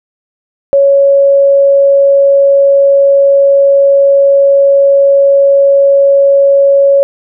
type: tone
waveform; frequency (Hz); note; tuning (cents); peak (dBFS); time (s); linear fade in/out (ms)
sine; 556; C#5; +5; -3; 0.73-7.03; 0
effects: none